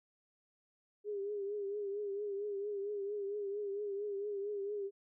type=tone with vibrato; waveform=sine; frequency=405.8 Hz; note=G#4; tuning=40 cents flat; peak=-36 dBFS; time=1.04-4.91 s; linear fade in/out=50 ms; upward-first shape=triangle; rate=4.4 Hz; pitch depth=70 cents each way; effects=none